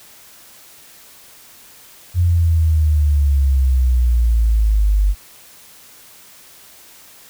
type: exponential sweep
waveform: sine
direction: down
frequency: 88.9 to 48.41 Hz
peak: -11 dBFS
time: 2.14-5.15 s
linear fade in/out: 50 ms
effects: white hiss -44 dBFS RMS until 7.29 s